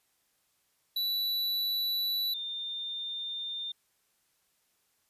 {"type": "tone pair in turn", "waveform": ["square", "sine"], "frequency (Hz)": [3951, 3610], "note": ["B7", "A7"], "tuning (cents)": [0, 44], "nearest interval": "major second", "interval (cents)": 156, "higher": "first", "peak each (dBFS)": [-29, -34], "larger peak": "first", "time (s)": [[0.96, 2.34], [2.34, 3.72]], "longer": "neither", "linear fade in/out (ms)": 5, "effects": ["white hiss -73 dBFS RMS until 5.09 s", "resampled to 32000 Hz"]}